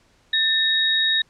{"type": "tone pair together", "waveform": "sine", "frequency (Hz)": [1788, 3774], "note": ["A6", "A#7"], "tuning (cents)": [27, 21], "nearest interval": "octave + minor second", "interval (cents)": 1294, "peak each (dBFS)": [-22, -18], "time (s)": [0.33, 1.22], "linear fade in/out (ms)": 5, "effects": ["pink hiss -59 dBFS RMS until 1.29 s", "low-pass 7000 Hz 12 dB/octave"]}